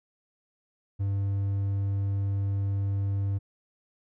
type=tone with hard clipping; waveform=triangle; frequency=99 Hz; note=G2; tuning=18 cents sharp; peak=-26 dBFS; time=0.99-3.39 s; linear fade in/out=20 ms; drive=6 dB; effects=none